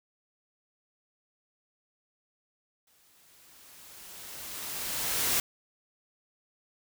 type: noise with exponential growth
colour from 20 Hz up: white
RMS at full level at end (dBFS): -26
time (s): 2.87-5.4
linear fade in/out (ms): 2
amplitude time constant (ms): 550
effects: none